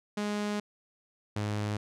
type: tone pair in turn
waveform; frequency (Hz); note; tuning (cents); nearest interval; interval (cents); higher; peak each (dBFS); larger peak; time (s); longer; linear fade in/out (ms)
sawtooth; 207.7 / 104.69; G#3 / G#2; 0 / +14; octave; 1186; first; -26; neither; 0.17-0.6 / 1.36-1.77; first; 5
effects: low-pass 8000 Hz 12 dB/octave